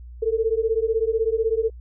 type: beating tone pair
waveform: sine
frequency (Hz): 440 / 456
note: A4 / A#4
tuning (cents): 0 / -38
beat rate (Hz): 16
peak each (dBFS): -22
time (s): 0.22-1.7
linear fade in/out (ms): 10
effects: added 60 Hz sine -37 dBFS peak until 1.8 s